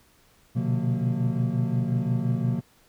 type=tone cluster; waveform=triangle; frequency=122.2 / 127.9 / 149 / 179.5 / 230 Hz; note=B2 / C3 / D3 / F3 / A#3; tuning=-18 / -39 / +25 / +48 / -23 cents; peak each=-26 / -25 / -30 / -28 / -28 dBFS; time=0.55-2.61 s; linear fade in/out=20 ms; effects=pink hiss -60 dBFS RMS until 2.88 s